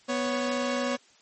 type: tone pair together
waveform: sawtooth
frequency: 247 / 554.4 Hz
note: B3 / C#5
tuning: 0 / 0 cents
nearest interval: octave + major second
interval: 1400 cents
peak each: -25 dBFS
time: 0.08-0.97 s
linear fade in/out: 20 ms
effects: white hiss -59 dBFS RMS until 1.21 s + MP3 32 kbps